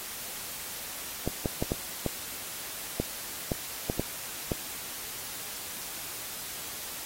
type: clicks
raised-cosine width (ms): 2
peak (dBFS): -14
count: 10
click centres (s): 1.276 / 1.458 / 1.625 / 1.719 / 2.063 / 3 / 3.518 / 3.899 / 3.996 / 4.518
effects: white hiss -39 dBFS RMS until 7.05 s + AAC 48 kbps